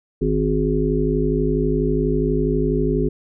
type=harmonic tone; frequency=52.2 Hz; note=G#1; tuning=10 cents sharp; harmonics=1 / 3 / 5 / 7 / 8; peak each=-23 / -23 / -23 / -23 / -23 dBFS; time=0.21-3.09 s; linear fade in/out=10 ms; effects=none